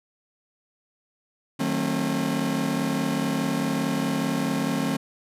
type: chord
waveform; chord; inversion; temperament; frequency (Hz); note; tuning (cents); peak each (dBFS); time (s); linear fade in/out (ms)
40% pulse; D# diminished seventh; none; just; 155.56 / 186.68 / 224 / 268.8; D#3 / F#3 / A3 / C4; 0 / +16 / +31 / +47; -30 / -30 / -28 / -26; 1.59-4.97; 10
effects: resampled to 32000 Hz